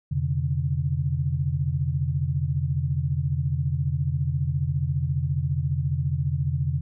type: tone cluster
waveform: sine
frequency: 85.7 / 130.8 / 145.4 Hz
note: F2 / C3 / D3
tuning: -32 / 0 / -17 cents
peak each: -28 / -26 / -26 dBFS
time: 0.11-6.81 s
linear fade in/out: 10 ms
effects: none